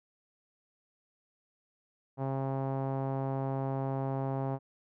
sawtooth tone with low-pass filter, 134.7 Hz, C#3, 49 cents flat, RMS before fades -33 dBFS, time 2.17-4.59 s, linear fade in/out 50 ms, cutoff 820 Hz, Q 2.2, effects none

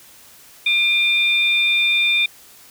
sine tone pair together, 2400 / 3596 Hz, D7 / A7, +37 / +37 cents, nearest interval perfect fifth, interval 700 cents, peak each -15 / -18 dBFS, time 0.66-2.26 s, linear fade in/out 5 ms, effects tanh soft clip ceiling -7 dBFS + white hiss -46 dBFS RMS until 2.7 s

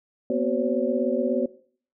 sine tone cluster, 237.5 / 254.2 / 375.3 / 520 / 567 Hz, A#3 / C4 / F#4 / C5 / C#5, +33 / -50 / +25 / -11 / +39 cents, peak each -28 dBFS, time 0.3-1.46 s, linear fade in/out 2 ms, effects noise-tail reverb RT60 0.5 s tail -18 dB re dry

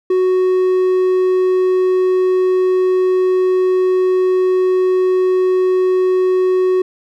triangle tone, 370 Hz, F#4, in tune, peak -9 dBFS, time 0.1-6.82 s, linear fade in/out 5 ms, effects none

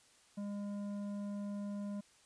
sine tone with tanh clipping, 203.2 Hz, G#3, 38 cents flat, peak -40 dBFS, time 0.37-2.01 s, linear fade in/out 10 ms, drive 10 dB, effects white hiss -66 dBFS RMS until 2.25 s + resampled to 22050 Hz

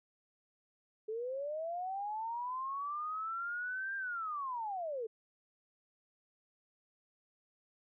sine linear two-way sweep, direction up then down, 424.5 to 1600 to 424.5 Hz, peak -36 dBFS, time 1.08-5.07 s, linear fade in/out 10 ms, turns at 3.96 s, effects none

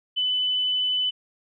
sine tone, 3004 Hz, F#7, 26 cents sharp, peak -21 dBFS, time 0.16-1.11 s, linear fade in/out 20 ms, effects none

